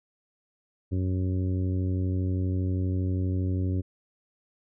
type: harmonic tone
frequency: 92.5 Hz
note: F#2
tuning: in tune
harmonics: 1 / 2 / 3 / 4 / 5 / 6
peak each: -25 / -35 / -33 / -39 / -46 / -48 dBFS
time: 0.91-3.82 s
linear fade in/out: 20 ms
effects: none

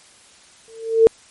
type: tone with exponential growth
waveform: sine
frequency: 451.1 Hz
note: A4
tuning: 43 cents sharp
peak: -4 dBFS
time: 0.68-1.07 s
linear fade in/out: 0 ms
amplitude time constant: 83 ms
effects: white hiss -49 dBFS RMS until 1.3 s + MP3 48 kbps

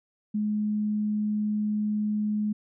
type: tone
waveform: sine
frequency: 210.9 Hz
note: G#3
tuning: 27 cents sharp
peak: -24 dBFS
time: 0.34-2.53 s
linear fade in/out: 10 ms
effects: none

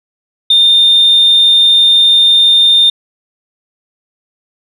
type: tone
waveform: sine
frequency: 3623 Hz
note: A7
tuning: 50 cents sharp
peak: -3 dBFS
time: 0.5-2.9 s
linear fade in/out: 5 ms
effects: tanh soft clip ceiling -1 dBFS

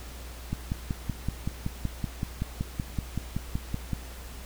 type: click train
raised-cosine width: 5 ms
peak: -16 dBFS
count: 19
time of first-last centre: 0.53-3.933 s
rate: 5.29 Hz
effects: added 60 Hz sine -40 dBFS peak until 4.45 s + pink hiss -46 dBFS RMS until 4.45 s

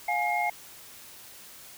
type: tone cluster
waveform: sine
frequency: 706 / 834 / 2139 Hz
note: F5 / G#5 / C7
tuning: +19 / +7 / +38 cents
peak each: -29 dBFS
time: 0.08-0.5 s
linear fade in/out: 5 ms
effects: white hiss -48 dBFS RMS until 1.77 s

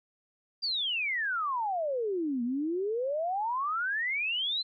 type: exponential two-way sweep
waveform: sine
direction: down then up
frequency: 4817 to 232.1 to 4162 Hz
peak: -28 dBFS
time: 0.62-4.63 s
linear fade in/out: 20 ms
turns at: 2.43 s
effects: none

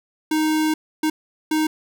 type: tone bursts at uneven times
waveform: square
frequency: 311.1 Hz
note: D#4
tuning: in tune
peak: -18 dBFS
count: 3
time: 0.31-0.74 / 1.03-1.1 / 1.51-1.67 s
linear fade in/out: 5 ms
effects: none

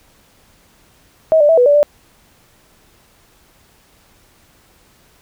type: tone with pitch steps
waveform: sine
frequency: 638 / 589 / 653 / 492.5 / 579 / 588 Hz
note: D#5 / D5 / E5 / B4 / D5 / D5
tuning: +43 / +5 / -17 / -5 / -25 / +2 cents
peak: -7 dBFS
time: 1.32-1.83 s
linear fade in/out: 0 ms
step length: 85 ms
effects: pink hiss -52 dBFS RMS until 5.21 s

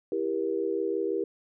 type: chord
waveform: sine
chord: E diminished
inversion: none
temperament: just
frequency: 329.6 / 395.6 / 474.7 Hz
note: E4 / G4 / Bb4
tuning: 0 / +16 / +31 cents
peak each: -32 / -29 / -31 dBFS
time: 0.12-1.24 s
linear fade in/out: 2 ms
effects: none

